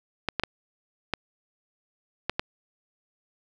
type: clicks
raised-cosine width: 0.3 ms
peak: -9 dBFS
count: 6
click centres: 0.287 / 0.397 / 0.436 / 1.137 / 2.296 / 2.395 s
effects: none